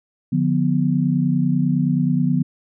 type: chord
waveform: sine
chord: B diminished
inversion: first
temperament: just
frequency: 148.16 / 177.8 / 246.9 Hz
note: D3 / F3 / B3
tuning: +16 / +31 / 0 cents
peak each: -20 dBFS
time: 0.32-2.43 s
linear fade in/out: 10 ms
effects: none